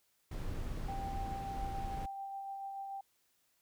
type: noise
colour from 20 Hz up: brown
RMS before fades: -40 dBFS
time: 0.31-2.06 s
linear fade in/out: 5 ms
type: tone with tremolo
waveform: sine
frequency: 786 Hz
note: G5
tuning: 4 cents sharp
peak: -39 dBFS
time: 0.88-3.01 s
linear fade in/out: 5 ms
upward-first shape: sine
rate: 6.9 Hz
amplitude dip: 25%
effects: white hiss -75 dBFS RMS until 3.61 s